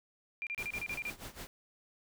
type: tone bursts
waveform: sine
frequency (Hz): 2388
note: D7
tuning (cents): +28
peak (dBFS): -35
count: 9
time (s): 0.42-1.1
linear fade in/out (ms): 0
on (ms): 48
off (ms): 31
type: noise with tremolo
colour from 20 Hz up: pink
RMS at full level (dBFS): -44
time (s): 0.58-1.47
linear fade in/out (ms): 0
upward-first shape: sine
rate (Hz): 6.3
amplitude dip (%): 85
effects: none